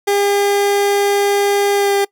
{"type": "tone with pitch glide", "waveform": "30% pulse", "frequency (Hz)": [403.6, 399.7], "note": ["G#4", "G4"], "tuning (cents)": [-49, 34], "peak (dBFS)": -10, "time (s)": [0.07, 2.05], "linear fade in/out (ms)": 10, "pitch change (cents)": -17, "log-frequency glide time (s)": [1.74, 1.94], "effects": ["noise-tail reverb RT60 0.1 s tail -22 dB re dry"]}